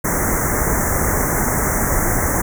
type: band-stop noise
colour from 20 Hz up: pink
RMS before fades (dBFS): -18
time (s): 0.04-2.42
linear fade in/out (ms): 10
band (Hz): 2100 to 5900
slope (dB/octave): 96
effects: none